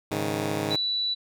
10% pulse chord, Ab suspended fourth, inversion none, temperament just, 103.83 / 138.43 / 155.74 Hz, Ab2 / Db3 / Eb3, 0 / -2 / +2 cents, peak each -23 / -25 / -23 dBFS, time 0.11-0.76 s, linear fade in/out 5 ms
sine tone, 3951 Hz, B7, in tune, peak -24 dBFS, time 0.7-1.15 s, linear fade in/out 20 ms
effects none

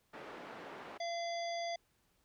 pink band-pass noise, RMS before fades -49 dBFS, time 0.13-0.98 s, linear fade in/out 10 ms, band 330 to 1900 Hz, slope 12 dB/octave
harmonic tone, 683 Hz, F5, 39 cents flat, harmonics 1 / 3 / 5 / 7 / 9, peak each -37 / -46 / -49 / -48 / -54 dBFS, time 1-1.76 s, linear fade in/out 5 ms
effects pink hiss -75 dBFS RMS until 2.24 s

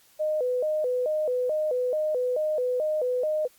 sine tone with vibrato, 554.4 Hz, C#5, in tune, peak -23 dBFS, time 0.19-3.48 s, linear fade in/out 20 ms, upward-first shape square, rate 2.3 Hz, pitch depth 180 cents each way, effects white hiss -59 dBFS RMS until 3.58 s + Opus 48 kbps

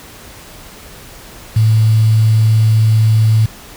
sine tone with quantisation, 110 Hz, A2, in tune, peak -7 dBFS, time 1.56-3.46 s, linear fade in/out 5 ms, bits 5, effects pink hiss -36 dBFS RMS until 3.76 s

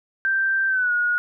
sine tone with pitch glide, 1568 to 1446.2 Hz, G6 to F#6, 0 to -40 cents, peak -18 dBFS, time 0.25-1.18 s, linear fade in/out 0 ms, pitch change -140 cents, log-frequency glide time 0.68-0.92 s, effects none

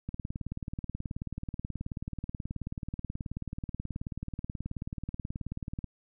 click train, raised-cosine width 5 ms, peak -23 dBFS, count 108, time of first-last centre 0.09-5.843 s, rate 18.6 Hz, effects none

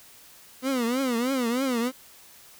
30% pulse tone with vibrato, 250 Hz, B3, 21 cents sharp, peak -21 dBFS, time 0.62-1.92 s, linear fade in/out 50 ms, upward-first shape triangle, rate 3.2 Hz, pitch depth 180 cents each way, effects white hiss -51 dBFS RMS until 2.59 s

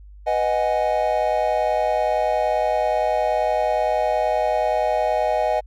triangle chord, G# minor seventh, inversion first, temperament equal, 493.9 / 622.3 / 740 / 830.6 Hz, B4 / D#5 / F#5 / G#5, 0 / 0 / 0 / 0 cents, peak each -25 / -19 / -22 / -23 dBFS, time 0.26-5.61 s, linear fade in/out 20 ms, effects added 50 Hz sine -40 dBFS peak until 5.66 s

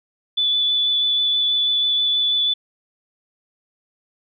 sine tone with vibrato, 3471 Hz, A7, 24 cents flat, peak -16 dBFS, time 0.37-2.54 s, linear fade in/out 10 ms, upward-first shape triangle, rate 6.2 Hz, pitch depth 12 cents each way, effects none

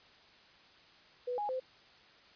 sine tone with pitch steps, 493.8 / 829 / 516 Hz, B4 / G#5 / C5, 0 / -3 / -24 cents, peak -33 dBFS, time 1.27-1.6 s, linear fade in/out 10 ms, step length 110 ms, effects white hiss -60 dBFS RMS until 2.35 s + resampled to 11025 Hz

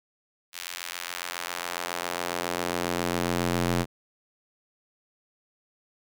square tone with high-pass filter sweep, 43.65 Hz, F1, in tune, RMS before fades -30 dBFS, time 0.52-3.86 s, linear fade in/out 50 ms, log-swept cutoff 2600 to 130 Hz, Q 0.72, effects none

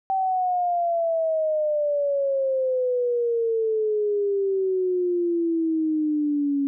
sine exponential sweep, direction down, 773 to 277.2 Hz, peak -20 dBFS, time 0.1-6.67 s, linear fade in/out 0 ms, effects none

